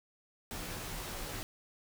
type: noise with comb filter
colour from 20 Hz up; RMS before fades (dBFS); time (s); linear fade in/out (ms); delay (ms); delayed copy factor
pink; -41; 0.51-1.43; 0; 15; -0.7
effects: none